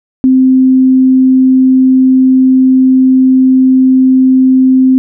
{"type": "tone", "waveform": "sine", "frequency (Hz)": 260, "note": "C4", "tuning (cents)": -11, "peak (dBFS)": -3, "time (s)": [0.24, 4.98], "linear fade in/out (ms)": 0, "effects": []}